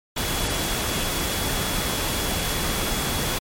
sine tone in noise, 3373 Hz, G#7, 26 cents sharp, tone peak -34 dBFS, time 0.16-3.39 s, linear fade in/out 10 ms, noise pink, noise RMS -25 dBFS, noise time 0.16-3.39 s, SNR -12 dB, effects MP3 64 kbps

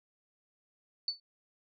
sine tone with exponential decay, 4488 Hz, C#8, 21 cents sharp, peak -26 dBFS, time 1.08-1.2 s, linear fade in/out 2 ms, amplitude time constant 26 ms, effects none

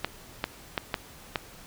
clicks, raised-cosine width 0.3 ms, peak -10 dBFS, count 5, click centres 0.046 / 0.441 / 0.778 / 0.942 / 1.358 s, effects pink hiss -49 dBFS RMS until 1.66 s

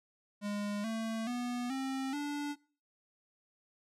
square tone with pitch steps, 205.4 / 224 / 244.3 / 266.4 / 290.5 Hz, G#3 / A3 / B3 / C4 / D4, -19 / +31 / -19 / +31 / -19 cents, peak -35 dBFS, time 0.41-2.56 s, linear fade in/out 50 ms, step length 430 ms, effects noise-tail reverb RT60 0.4 s tail -21 dB re dry + low-pass 10000 Hz 12 dB/octave

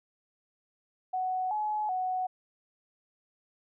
sine tone with pitch steps, 743 / 849 / 741 Hz, F#5 / G#5 / F#5, +7 / +38 / +2 cents, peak -28 dBFS, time 1.13-2.27 s, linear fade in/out 10 ms, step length 380 ms, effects none

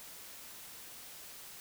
silence, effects white hiss -50 dBFS RMS until 1.6 s

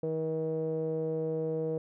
sawtooth tone with low-pass filter, 159.2 Hz, D#3, 40 cents sharp, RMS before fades -32 dBFS, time 0.03-1.78 s, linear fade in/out 2 ms, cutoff 510 Hz, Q 9.1, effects none

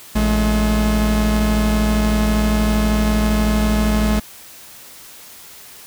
45% pulse tone pair together, 56.36 / 212.8 Hz, A1 / G#3, +42 / +42 cents, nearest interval octave + major seventh, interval 2300 cents, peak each -17 dBFS, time 0.15-4.2 s, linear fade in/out 10 ms, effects white hiss -40 dBFS RMS until 5.86 s

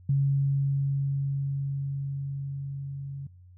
sine tone with level ramp, 138.59 Hz, C#3, in tune, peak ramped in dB -20 to -34 dBFS, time 0.09-3.27 s, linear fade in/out 5 ms, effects noise-tail reverb RT60 0.5 s tail -24 dB re dry + added 90 Hz sine -49 dBFS peak until 3.57 s

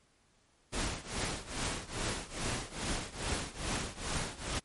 pink noise with tremolo, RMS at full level -33 dBFS, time 0.72-4.6 s, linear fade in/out 20 ms, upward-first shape triangle, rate 2.4 Hz, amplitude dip 90%, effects pink hiss -69 dBFS RMS until 4.64 s + MP3 48 kbps

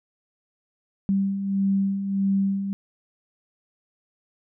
sine beating tone pair, 194.5 / 196.1 Hz, G3 / G3, -13 / +1 cents, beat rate 1.6 Hz, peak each -29 / -21 dBFS, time 1.09-2.73 s, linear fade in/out 0 ms, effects none

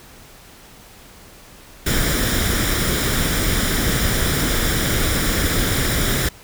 pink noise with comb filter, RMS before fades -19 dBFS, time 1.86-6.29 s, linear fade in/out 5 ms, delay 0.56 ms, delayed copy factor +0.55, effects pink hiss -44 dBFS RMS until 6.43 s

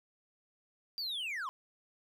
triangle linear sweep, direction down, 4759 to 975 Hz, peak -34 dBFS, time 0.98-1.49 s, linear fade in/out 0 ms, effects none

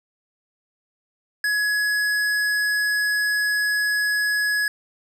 triangle tone with hard clipping, 1683 Hz, G#6, 23 cents sharp, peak -21 dBFS, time 1.44-4.68 s, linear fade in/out 2 ms, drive 17 dB, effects none

